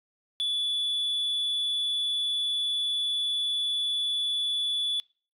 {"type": "tone", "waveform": "sine", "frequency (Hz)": 3445, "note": "A7", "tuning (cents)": -37, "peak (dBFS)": -23, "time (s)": [0.4, 5], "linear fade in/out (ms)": 0, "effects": ["noise-tail reverb RT60 0.4 s tail -26 dB re dry", "tanh soft clip ceiling -24 dBFS"]}